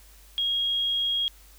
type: tone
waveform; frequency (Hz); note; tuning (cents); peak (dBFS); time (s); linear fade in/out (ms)
sine; 3278; G#7; -23; -23; 0.38-1.28; 0
effects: added 50 Hz sine -51 dBFS peak until 1.58 s + white hiss -55 dBFS RMS until 1.58 s